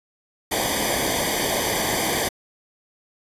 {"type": "noise with comb filter", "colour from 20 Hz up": "pink", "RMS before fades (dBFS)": -23, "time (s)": [0.51, 2.29], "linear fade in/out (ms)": 10, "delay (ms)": 0.74, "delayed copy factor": -0.9, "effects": ["resampled to 32000 Hz"]}